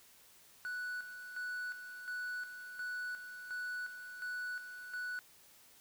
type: tone with tremolo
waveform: triangle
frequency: 1480 Hz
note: F#6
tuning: in tune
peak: -36 dBFS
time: 0.65-5.19 s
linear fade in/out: 0 ms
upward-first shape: square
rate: 1.4 Hz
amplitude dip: 60%
effects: white hiss -62 dBFS RMS until 5.8 s